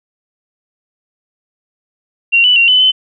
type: tone with pitch steps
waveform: sine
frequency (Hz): 2755 / 2974 / 2756 / 3012 / 3044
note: F7 / F#7 / F7 / F#7 / F#7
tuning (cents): -24 / +8 / -24 / +30 / +48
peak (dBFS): -6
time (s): 2.32-2.92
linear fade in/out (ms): 20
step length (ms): 120
effects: none